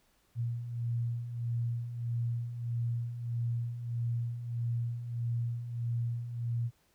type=beating tone pair; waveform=sine; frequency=116.8 / 118.4 Hz; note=A#2 / A#2; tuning=+4 / +27 cents; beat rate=1.6 Hz; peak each=-39 / -32 dBFS; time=0.35-6.71 s; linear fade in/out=50 ms; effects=pink hiss -70 dBFS RMS until 6.94 s